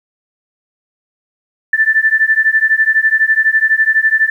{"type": "beating tone pair", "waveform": "sine", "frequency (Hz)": [1760, 1772], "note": ["A6", "A6"], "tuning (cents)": [0, 12], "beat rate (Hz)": 12, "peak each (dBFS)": -12, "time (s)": [1.73, 4.3], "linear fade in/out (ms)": 5, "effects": ["8-bit"]}